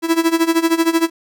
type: tone with tremolo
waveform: 45% pulse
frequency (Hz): 329.7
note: E4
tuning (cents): 0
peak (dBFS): -10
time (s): 0.02-1.1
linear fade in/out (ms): 50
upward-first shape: sine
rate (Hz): 13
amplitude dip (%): 85
effects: none